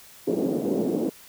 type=band-pass noise; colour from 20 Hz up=pink; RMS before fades=-25 dBFS; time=0.27-1.1 s; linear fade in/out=10 ms; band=220 to 470 Hz; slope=24 dB/octave; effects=white hiss -49 dBFS RMS until 1.28 s